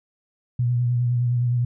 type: tone with vibrato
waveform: sine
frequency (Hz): 121.8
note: B2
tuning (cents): -24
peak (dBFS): -18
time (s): 0.59-1.65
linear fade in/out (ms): 5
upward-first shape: sine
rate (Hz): 9.7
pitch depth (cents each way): 30
effects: none